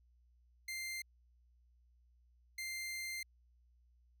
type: tone bursts at uneven times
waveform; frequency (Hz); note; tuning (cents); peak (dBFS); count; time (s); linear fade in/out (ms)
sawtooth; 2093; C7; 0; -37; 2; 0.68-1.02 / 2.58-3.23; 5
effects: added 60 Hz sine -66 dBFS peak until 4.2 s